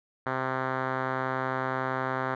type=tone with low-pass filter; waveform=5% pulse; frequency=130.81 Hz; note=C3; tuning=in tune; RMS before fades=-30 dBFS; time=0.26-2.35 s; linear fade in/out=5 ms; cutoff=1600 Hz; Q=1.4; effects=none